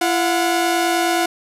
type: tone pair together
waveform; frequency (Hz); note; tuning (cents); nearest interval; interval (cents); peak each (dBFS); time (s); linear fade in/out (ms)
sawtooth; 339.2 / 727.9; E4 / F#5; +50 / -29; octave + minor second; 1321; -15; 0.01-1.26; 5
effects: resampled to 32000 Hz + 8-bit